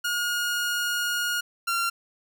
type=tone pair in turn; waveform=sawtooth; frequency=1433 / 1376.3 Hz; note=F6 / F6; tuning=+44 / -26 cents; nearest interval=minor second; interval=70 cents; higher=first; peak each=-21 / -20 dBFS; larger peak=second; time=0.04-1.41 / 1.67-1.9 s; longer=first; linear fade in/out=10 ms; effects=none